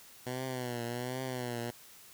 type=tone with vibrato; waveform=10% pulse; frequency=124.1 Hz; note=B2; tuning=9 cents sharp; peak=-27 dBFS; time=0.26-1.71 s; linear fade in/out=10 ms; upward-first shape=triangle; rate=1.3 Hz; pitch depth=100 cents each way; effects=white hiss -55 dBFS RMS until 2.13 s